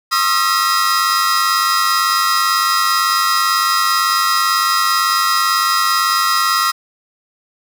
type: tone cluster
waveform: 45% pulse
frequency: 1076 / 1250 / 1348 / 1915 / 4995 Hz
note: C6 / D#6 / E6 / A#6 / D#8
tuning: +48 / +8 / +38 / +46 / +6 cents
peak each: -22 / -18 / -18 / -22 / -20 dBFS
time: 0.11-6.72 s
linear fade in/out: 20 ms
effects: none